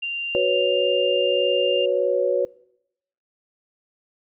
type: tone with pitch glide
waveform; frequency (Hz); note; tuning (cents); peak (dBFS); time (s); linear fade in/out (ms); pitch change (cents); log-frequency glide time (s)
sine; 2781 to 2800; F7 to F7; -8 to +4; -24; 0.02-1.86; 10; +12; 0.27-0.74
type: chord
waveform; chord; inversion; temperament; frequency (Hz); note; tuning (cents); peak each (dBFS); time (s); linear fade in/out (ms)
sine; F# suspended fourth; none; just; 370 / 493.3 / 555; F#4 / B4 / C#5; 0 / -2 / +2; -24 / -22 / -21; 0.35-2.45; 0
effects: noise-tail reverb RT60 0.8 s tail -23 dB re dry